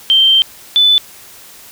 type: tone pair in turn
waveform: sine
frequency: 3136 / 3498 Hz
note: G7 / A7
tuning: 0 / -11 cents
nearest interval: major second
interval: 189 cents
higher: second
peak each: -6 dBFS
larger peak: neither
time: 0.1-0.42 / 0.76-0.98 s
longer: first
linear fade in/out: 0 ms
effects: white hiss -38 dBFS RMS until 1.71 s